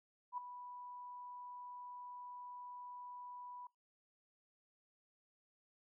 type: tone with ADSR envelope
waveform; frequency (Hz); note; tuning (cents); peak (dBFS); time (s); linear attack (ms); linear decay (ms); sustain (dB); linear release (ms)
sine; 985; B5; -5; -37; 0.32-3.67; 57; 5; -11; 4
effects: noise-tail reverb RT60 0.3 s tail -25 dB re dry